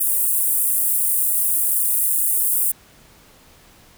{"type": "high-pass noise", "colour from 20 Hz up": "pink", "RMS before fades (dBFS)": -19, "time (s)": [0, 2.72], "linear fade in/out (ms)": 10, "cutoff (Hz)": 9000, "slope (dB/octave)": 48, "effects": ["pink hiss -50 dBFS RMS until 3.97 s"]}